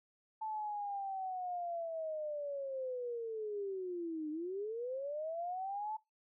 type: linear two-way sweep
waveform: sine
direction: down then up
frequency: 880 to 299.8 to 880 Hz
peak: -37 dBFS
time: 0.41-5.97 s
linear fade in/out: 10 ms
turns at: 4.3 s
effects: noise-tail reverb RT60 0.2 s tail -20 dB re dry